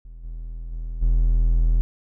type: tone with level steps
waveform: triangle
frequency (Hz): 41.13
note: E1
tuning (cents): -3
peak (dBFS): -35 / -28 / -25 / -13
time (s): 0.05-1.81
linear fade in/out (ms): 0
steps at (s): 0.23 / 0.71 / 1.01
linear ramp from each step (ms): 20
effects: none